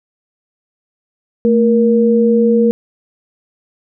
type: tone pair together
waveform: sine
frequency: 222.9 / 471.3 Hz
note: A3 / A#4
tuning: +23 / +19 cents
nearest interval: octave + minor second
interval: 1296 cents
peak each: -11 dBFS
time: 1.45-2.71 s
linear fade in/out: 0 ms
effects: none